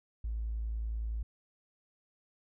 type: tone with tanh clipping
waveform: triangle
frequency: 55.3 Hz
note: A1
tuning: 9 cents sharp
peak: -32 dBFS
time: 0.24-1.23 s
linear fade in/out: 5 ms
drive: 2 dB
effects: none